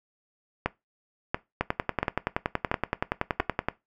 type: two click trains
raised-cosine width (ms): 0.5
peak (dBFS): -9 / -9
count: 5 / 23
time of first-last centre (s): 0.66-3.4 / 1.61-3.685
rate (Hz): 1.46 / 10.6
effects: noise-tail reverb RT60 0.2 s tail -19 dB re dry